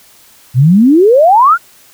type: exponential sweep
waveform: sine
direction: up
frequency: 116.54 to 1480 Hz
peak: -3 dBFS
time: 0.54-1.58 s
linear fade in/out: 50 ms
effects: white hiss -43 dBFS RMS until 1.93 s